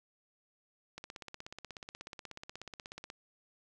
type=click train; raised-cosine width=0.2 ms; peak=-27 dBFS; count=36; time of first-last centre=0.98-3.101 s; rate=16.5 Hz; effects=none